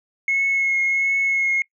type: tone with vibrato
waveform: sine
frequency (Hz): 2176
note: C#7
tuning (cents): -33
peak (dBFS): -16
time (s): 0.28-1.62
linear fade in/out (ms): 2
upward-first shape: triangle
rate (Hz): 1.4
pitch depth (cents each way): 19
effects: noise-tail reverb RT60 0.1 s tail -23 dB re dry + tanh soft clip ceiling -13 dBFS